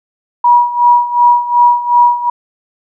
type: tone with tremolo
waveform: sine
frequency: 964 Hz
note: B5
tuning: 42 cents flat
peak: -3 dBFS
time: 0.44-2.3 s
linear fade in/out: 5 ms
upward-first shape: sine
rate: 2.7 Hz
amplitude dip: 80%
effects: none